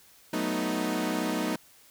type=chord; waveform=sawtooth; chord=B dominant seventh; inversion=second; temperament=equal; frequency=185 / 220 / 246.9 / 311.1 Hz; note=F#3 / A3 / B3 / D#4; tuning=0 / 0 / 0 / 0 cents; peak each=-31 / -30 / -29 / -27 dBFS; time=0.33-1.56 s; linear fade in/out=5 ms; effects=white hiss -57 dBFS RMS until 1.9 s